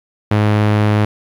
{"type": "tone", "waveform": "sawtooth", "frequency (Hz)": 105.4, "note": "G#2", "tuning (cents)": 26, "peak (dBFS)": -7, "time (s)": [0.31, 1.05], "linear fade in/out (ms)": 5, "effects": ["low-pass 3000 Hz 12 dB/octave", "8-bit"]}